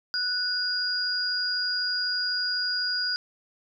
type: tone pair together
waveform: sine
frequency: 1480 / 4856 Hz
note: F#6 / D#8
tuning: 0 / -43 cents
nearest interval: octave + major sixth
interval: 2057 cents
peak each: -30 / -26 dBFS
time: 0.14-3.16 s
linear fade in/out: 0 ms
effects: none